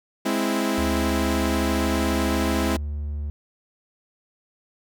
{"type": "chord", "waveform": "sawtooth", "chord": "Ab augmented", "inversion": "none", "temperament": "equal", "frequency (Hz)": [207.7, 261.6, 329.6], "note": ["Ab3", "C4", "E4"], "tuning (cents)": [0, 0, 0], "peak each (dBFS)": -22, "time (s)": [0.25, 2.77], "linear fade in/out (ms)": 10}
{"type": "tone", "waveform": "triangle", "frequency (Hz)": 73.42, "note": "D2", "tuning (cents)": 0, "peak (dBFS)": -24, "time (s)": [0.78, 3.3], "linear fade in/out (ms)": 0}
{"effects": []}